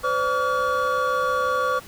triangle tone cluster, 509 / 575 / 1141 / 1413 Hz, C5 / D5 / C#6 / F6, -48 / -37 / +50 / +20 cents, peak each -23 / -29 / -21 / -26 dBFS, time 0.03-1.8 s, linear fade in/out 20 ms, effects pink hiss -44 dBFS RMS until 1.87 s

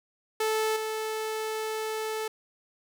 sawtooth tone with level steps, 437 Hz, A4, 12 cents flat, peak -21 / -26 dBFS, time 0.4-2.28 s, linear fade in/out 5 ms, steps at 0.76 s, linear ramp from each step 5 ms, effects none

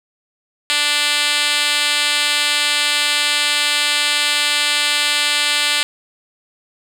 5% pulse tone with band-pass filter, 293.7 Hz, D4, in tune, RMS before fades -17 dBFS, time 0.7-5.83 s, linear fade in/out 0 ms, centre 4800 Hz, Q 0.96, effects none

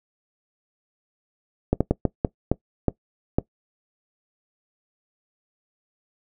slowing click train, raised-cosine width 2 ms, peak -5 dBFS, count 8, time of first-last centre 1.73-3.385 s, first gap 76 ms, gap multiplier 1.37, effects noise-tail reverb RT60 0.1 s tail -20 dB re dry

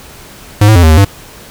square tone with pitch steps, 104 / 109 / 87.3 / 79.5 / 78.4 / 99 Hz, G#2 / A2 / F2 / D#2 / D#2 / G2, +3 / -16 / 0 / +38 / +14 / +18 cents, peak -3 dBFS, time 0.61-1.048 s, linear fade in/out 5 ms, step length 73 ms, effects pink hiss -34 dBFS RMS until 1.5 s

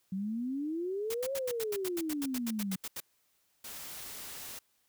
sine exponential two-way sweep, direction up then down, 185 to 554.4 to 185 Hz, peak -32 dBFS, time 0.12-2.76 s, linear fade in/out 5 ms, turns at 1.34 s
white noise bursts, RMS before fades -39 dBFS, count 16, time 1.1-3.003 s, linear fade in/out 5 ms, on 43 ms, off 81 ms
white noise, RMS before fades -44 dBFS, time 3.64-4.59 s, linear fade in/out 5 ms
effects white hiss -73 dBFS RMS until 4.88 s

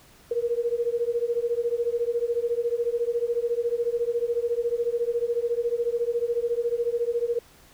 sine beating tone pair, 466.2 / 480.2 Hz, A#4 / B4, 0 / -49 cents, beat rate 14 Hz, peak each -26 dBFS, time 0.31-7.39 s, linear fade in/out 5 ms, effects pink hiss -54 dBFS RMS until 7.73 s

